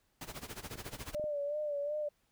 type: noise with tremolo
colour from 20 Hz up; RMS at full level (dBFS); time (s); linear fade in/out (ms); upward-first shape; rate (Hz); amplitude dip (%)
pink; -42; 0.21-1.15; 2; sine; 14; 85
type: clicks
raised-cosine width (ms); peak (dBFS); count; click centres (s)
2; -34; 6; 0.712 / 0.756 / 0.865 / 0.949 / 1.197 / 1.241
type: tone with vibrato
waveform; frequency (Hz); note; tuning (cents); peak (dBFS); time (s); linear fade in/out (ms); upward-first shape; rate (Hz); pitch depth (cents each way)
sine; 587.3; D5; 0; -33; 1.14-2.09; 10; sine; 2.7; 56
effects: pink hiss -75 dBFS RMS until 2.31 s

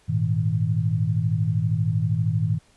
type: chord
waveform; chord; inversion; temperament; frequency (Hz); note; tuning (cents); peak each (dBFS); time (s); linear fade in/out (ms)
sine; Ab suspended second; none; equal with one note detuned; 103.83 / 116.54 / 158.65; Ab2 / Bb2 / Eb3; 0 / 0 / +34; -24; 0.08-2.59; 20
effects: pink hiss -59 dBFS RMS until 2.76 s + resampled to 24000 Hz

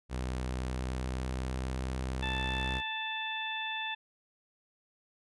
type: tone with pitch glide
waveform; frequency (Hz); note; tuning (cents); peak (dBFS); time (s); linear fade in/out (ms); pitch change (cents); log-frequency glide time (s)
sawtooth; 63.3 to 64.48; B1 to C2; +43 to -25; -29; 0.09-2.82; 50; +32; 0.51-1.79
type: harmonic tone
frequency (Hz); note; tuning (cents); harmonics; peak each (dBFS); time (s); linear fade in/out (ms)
880; A5; 0; 1 / 2 / 3 / 4; -39 / -39 / -39 / -39; 2.22-3.95; 10
effects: resampled to 24000 Hz

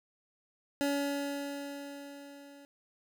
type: tone with level ramp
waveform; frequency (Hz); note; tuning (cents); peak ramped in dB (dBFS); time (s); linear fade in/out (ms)
25% pulse; 282.9; C#4; +35; -24 to -48; 0.81-2.65; 0
effects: none

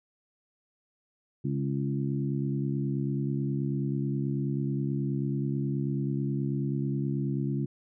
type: harmonic tone with a mistuned harmonic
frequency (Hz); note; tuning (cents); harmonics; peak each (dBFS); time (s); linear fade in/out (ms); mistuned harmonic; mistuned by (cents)
69.3; C#2; 0; 2 / 3 / 4 / 5; -29 / -33 / -35 / -37; 1.44-7.66; 10; 5; -16
effects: none

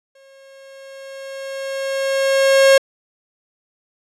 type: tone with exponential growth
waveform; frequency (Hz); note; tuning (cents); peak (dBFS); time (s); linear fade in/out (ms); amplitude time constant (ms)
45% pulse; 542; C#5; -39; -7; 0.15-2.78; 5; 570
effects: low-pass 9000 Hz 12 dB/octave

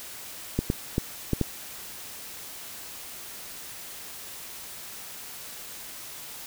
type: clicks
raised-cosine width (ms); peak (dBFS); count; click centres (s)
3; -10; 5; 0.59 / 0.701 / 0.981 / 1.333 / 1.413
effects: white hiss -41 dBFS RMS until 6.46 s

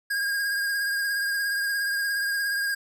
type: tone with vibrato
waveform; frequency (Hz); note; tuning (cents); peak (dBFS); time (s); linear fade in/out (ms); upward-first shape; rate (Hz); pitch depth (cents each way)
square; 1625; G#6; -38; -25; 0.1-2.75; 10; triangle; 17; 33
effects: none

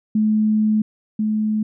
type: tone pair in turn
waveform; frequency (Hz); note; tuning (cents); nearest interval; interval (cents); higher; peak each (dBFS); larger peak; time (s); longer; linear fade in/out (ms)
sine; 215 / 215; A3 / A3; -40 / -40; unison; 0; neither; -14 / -17; first; 0.15-0.82 / 1.19-1.63; first; 5
effects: none

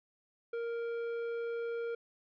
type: tone with tanh clipping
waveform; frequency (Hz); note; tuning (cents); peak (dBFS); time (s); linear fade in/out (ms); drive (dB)
sine; 466.2; A#4; 0; -36; 0.53-1.95; 5; 10
effects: none

